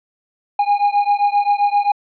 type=beating tone pair; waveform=triangle; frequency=814 / 821.6 Hz; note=G#5 / G#5; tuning=-35 / -19 cents; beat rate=7.6 Hz; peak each=-14 / -15 dBFS; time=0.59-1.92 s; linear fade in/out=5 ms; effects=resampled to 11025 Hz